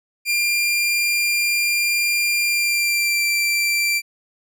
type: tone with pitch glide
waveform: sawtooth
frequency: 2393 to 2352 Hz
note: D7 to D7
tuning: +32 to +2 cents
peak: -14 dBFS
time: 0.25-4.02 s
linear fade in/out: 50 ms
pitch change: -30 cents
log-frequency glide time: 2.43-3.26 s
effects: none